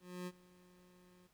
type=tone with ADSR envelope; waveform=25% pulse; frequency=180 Hz; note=F#3; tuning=47 cents flat; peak=-37 dBFS; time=0-1.28 s; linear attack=270 ms; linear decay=45 ms; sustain=-22 dB; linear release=20 ms; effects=pink hiss -74 dBFS RMS until 1.33 s